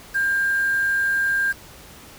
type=tone with quantisation; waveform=sine; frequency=1598 Hz; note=G6; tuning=33 cents sharp; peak=-18 dBFS; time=0.14-1.53 s; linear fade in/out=20 ms; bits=6; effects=pink hiss -44 dBFS RMS until 2.18 s